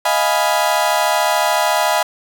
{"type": "chord", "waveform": "35% pulse", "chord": "F half-diminished seventh", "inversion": "third", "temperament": "equal with one note detuned", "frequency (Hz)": [624.8, 698.5, 830.6, 987.8], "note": ["Eb5", "F5", "Ab5", "Cb6"], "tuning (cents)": [7, 0, 0, 0], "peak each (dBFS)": -18, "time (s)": [0.05, 2.03], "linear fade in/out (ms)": 5, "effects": []}